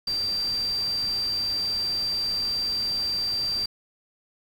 sine tone in noise, 4699 Hz, D8, in tune, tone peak -24 dBFS, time 0.07-3.66 s, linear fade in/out 5 ms, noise pink, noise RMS -41 dBFS, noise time 0.07-3.66 s, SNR +14 dB, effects none

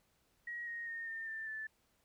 sine tone with pitch steps, 1900 / 1869.5 / 1839.5 / 1810 / 1781 / 1752.4 Hz, A#6 / A#6 / A#6 / A6 / A6 / A6, +33 / +4 / -24 / +48 / +21 / -7 cents, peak -40 dBFS, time 0.47-1.67 s, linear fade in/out 5 ms, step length 200 ms, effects pink hiss -75 dBFS RMS until 2.04 s

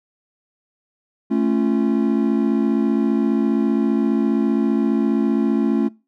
triangle chord, A augmented, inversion none, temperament just, 220 / 275 / 343.8 Hz, A3 / C#4 / E#4, 0 / -14 / -27 cents, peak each -17 / -18 / -21 dBFS, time 1.3-5.89 s, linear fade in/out 20 ms, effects noise-tail reverb RT60 0.3 s tail -23 dB re dry

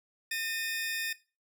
sawtooth tone pair together, 1816.7 / 2489 Hz, A#6 / D#7, -45 / 0 cents, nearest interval perfect fourth, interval 545 cents, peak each -30 / -32 dBFS, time 0.31-1.13 s, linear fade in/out 5 ms, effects noise-tail reverb RT60 0.3 s tail -18 dB re dry

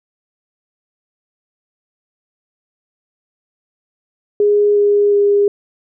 sine tone with pitch steps, 413 / 409.7 / 406.4 Hz, G#4 / G#4 / G#4, -10 / -24 / -38 cents, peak -9 dBFS, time 4.4-5.48 s, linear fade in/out 2 ms, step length 360 ms, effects none

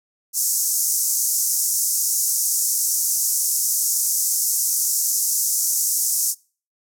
pink band-pass noise, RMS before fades -21 dBFS, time 0.33-6.35 s, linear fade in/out 50 ms, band 5700 to 15000 Hz, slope 48 dB/octave, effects noise-tail reverb RT60 0.4 s tail -25 dB re dry

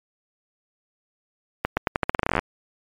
accelerating click train, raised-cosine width 0.5 ms, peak -5 dBFS, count 17, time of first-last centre 1.65-2.391 s, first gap 120 ms, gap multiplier 0.85, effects MP3 96 kbps

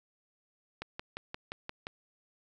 click train, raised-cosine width 0.3 ms, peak -22 dBFS, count 7, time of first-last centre 0.82-1.869 s, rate 5.72 Hz, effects none

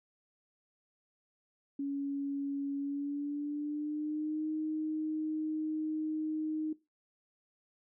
sine tone with pitch glide, 280.1 to 310.8 Hz, C#4 to D#4, +18 to -2 cents, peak -32 dBFS, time 1.79-6.73 s, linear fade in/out 5 ms, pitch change +180 cents, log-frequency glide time 2.77-4.49 s, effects noise-tail reverb RT60 0.2 s tail -17 dB re dry

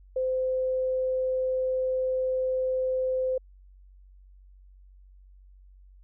sine tone, 516 Hz, C5, 24 cents flat, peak -24 dBFS, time 0.16-3.38 s, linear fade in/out 5 ms, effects added 47 Hz sine -50 dBFS peak until 6.03 s

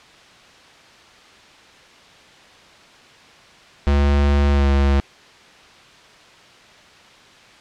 square tone with pitch glide, 71.1 to 69.4 Hz, C#2 to C#2, +45 to +3 cents, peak -14 dBFS, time 3.87-5 s, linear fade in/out 0 ms, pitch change -42 cents, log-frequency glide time 4.51-4.66 s, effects white hiss -46 dBFS RMS until 7.6 s + low-pass 4000 Hz 12 dB/octave

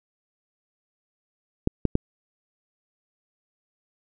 clicks, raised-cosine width 3 ms, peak -7 dBFS, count 3, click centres 1.674 / 1.853 / 1.954 s, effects none

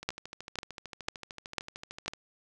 two click trains, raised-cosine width 0.2 ms, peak -12 / -24 dBFS, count 5 / 29, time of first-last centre 0.09-2.08 / 0.03-2.135 s, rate 2.01 / 13.3 Hz, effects none

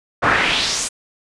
brown noise with band-pass filter sweep, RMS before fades -18 dBFS, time 0.22-0.89 s, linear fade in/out 20 ms, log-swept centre 1200 to 8800 Hz, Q 2.4, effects resampled to 24000 Hz

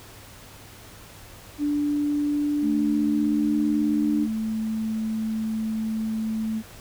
sine tone with pitch glide, 292.5 to 298.6 Hz, D4 to D4, -7 to +29 cents, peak -21 dBFS, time 1.58-4.28 s, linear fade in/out 50 ms, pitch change +36 cents, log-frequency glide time 2.37-3.59 s
sine tone, 220 Hz, A3, in tune, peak -24 dBFS, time 2.61-6.63 s, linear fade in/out 50 ms
effects added 103 Hz sine -51 dBFS peak until 6.8 s + pink hiss -46 dBFS RMS until 6.8 s

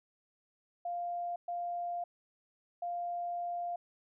sine tone bursts at uneven times, 698.5 Hz, F5, in tune, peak -34 dBFS, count 3, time 0.85-1.36 / 1.48-2.04 / 2.82-3.76 s, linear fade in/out 5 ms, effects none

